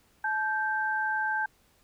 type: tone pair together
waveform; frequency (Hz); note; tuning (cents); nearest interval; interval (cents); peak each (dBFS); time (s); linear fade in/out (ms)
sine; 864.9 / 1568; A5 / G6; -30 / 0; minor seventh; 1030; -30 / -28; 0.24-1.46; 5
effects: pink hiss -65 dBFS RMS until 1.83 s